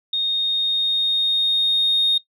sine tone with level ramp, 3700 Hz, A#7, 14 cents flat, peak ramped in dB -18 to -13 dBFS, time 0.13-2.18 s, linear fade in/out 5 ms, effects noise-tail reverb RT60 0.1 s tail -19 dB re dry + tanh soft clip ceiling -11 dBFS

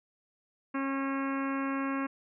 harmonic tone, 272.3 Hz, C#4, 31 cents flat, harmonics 1 / 2 / 3 / 4 / 5 / 6 / 7 / 8 / 9 / 10, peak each -31 / -41 / -46 / -37 / -43 / -42 / -48 / -46 / -49 / -50 dBFS, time 0.74-2.07 s, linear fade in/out 10 ms, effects none

